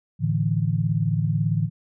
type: chord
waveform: sine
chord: A suspended fourth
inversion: none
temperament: equal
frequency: 110 / 146.83 / 164.81 Hz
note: A2 / D3 / E3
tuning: 0 / 0 / 0 cents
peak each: -24 dBFS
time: 0.19-1.7 s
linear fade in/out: 50 ms
effects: none